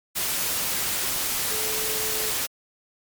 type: tone in noise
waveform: sine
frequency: 434.7 Hz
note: A4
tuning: 21 cents flat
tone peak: -34 dBFS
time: 1.5-2.31 s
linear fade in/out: 20 ms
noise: white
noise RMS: -26 dBFS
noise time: 0.15-2.47 s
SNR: -11 dB
effects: MP3 96 kbps